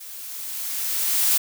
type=noise with level ramp; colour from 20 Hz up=blue; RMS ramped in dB=-39 to -18 dBFS; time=0-1.38 s; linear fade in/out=10 ms; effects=none